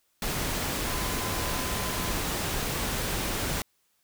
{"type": "tone in noise", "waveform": "sine", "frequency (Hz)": 1018, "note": "C6", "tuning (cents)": -48, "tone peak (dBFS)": -39, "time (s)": [0.86, 2.13], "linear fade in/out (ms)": 2, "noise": "pink", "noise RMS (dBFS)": -30, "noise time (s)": [0.22, 3.62], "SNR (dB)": -12, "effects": ["white hiss -71 dBFS RMS until 4.03 s"]}